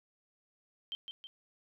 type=tone with echo; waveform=sine; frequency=3137 Hz; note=G7; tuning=1 cent sharp; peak=-36 dBFS; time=0.92-0.95 s; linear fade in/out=0 ms; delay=160 ms; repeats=2; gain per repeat=-5 dB; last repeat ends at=1.27 s; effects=none